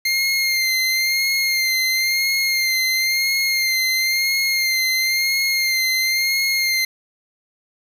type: tone with vibrato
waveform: 25% pulse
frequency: 2109 Hz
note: C7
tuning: 13 cents sharp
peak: -13 dBFS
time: 0.05-6.85 s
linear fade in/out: 5 ms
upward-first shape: sine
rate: 0.98 Hz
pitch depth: 38 cents each way
effects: 7-bit